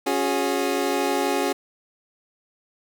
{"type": "chord", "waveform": "25% pulse", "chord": "C# suspended fourth", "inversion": "none", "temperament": "equal with one note detuned", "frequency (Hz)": [277.2, 363.2, 415.3], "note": ["C#4", "F#4", "G#4"], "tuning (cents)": [0, -32, 0], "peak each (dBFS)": -22, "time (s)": [0.06, 1.53], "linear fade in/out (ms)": 10, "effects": []}